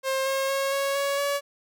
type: tone with pitch steps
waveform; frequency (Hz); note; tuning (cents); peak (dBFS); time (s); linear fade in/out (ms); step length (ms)
sawtooth; 532 / 538.8 / 545.7 / 552.7 / 559.7 / 566.9; C5 / C#5 / C#5 / C#5 / C#5 / C#5; +29 / -49 / -27 / -5 / +17 / +39; -20; 0.03-1.41; 50; 230
effects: none